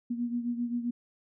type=beating tone pair; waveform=sine; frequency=238.1 / 245.7 Hz; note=A#3 / B3; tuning=+37 / -9 cents; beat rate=7.6 Hz; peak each=-30 / -36 dBFS; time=0.1-0.91 s; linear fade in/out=10 ms; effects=none